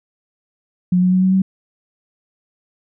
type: tone with pitch steps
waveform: sine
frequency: 180.3 / 182.71 / 185.15 / 187.63 / 190.14 Hz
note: F#3 / F#3 / F#3 / F#3 / F#3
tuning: -45 / -22 / +1 / +24 / +47 cents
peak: -11 dBFS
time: 0.92-1.42 s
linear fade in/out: 5 ms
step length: 100 ms
effects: none